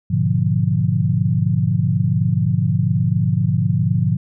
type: chord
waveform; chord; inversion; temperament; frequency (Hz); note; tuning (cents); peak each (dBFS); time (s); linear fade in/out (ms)
sine; G# diminished seventh; none; equal with one note detuned; 103.83 / 122.69 / 146.83 / 174.61; G#2 / B2 / D3 / F3; 0 / -11 / 0 / 0; -20; 0.1-4.17; 10
effects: none